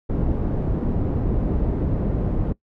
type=low-pass noise; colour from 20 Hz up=pink; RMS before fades=-22 dBFS; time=0.09-2.53 s; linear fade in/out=10 ms; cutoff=380 Hz; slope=12 dB/octave; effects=noise-tail reverb RT60 0.1 s tail -21 dB re dry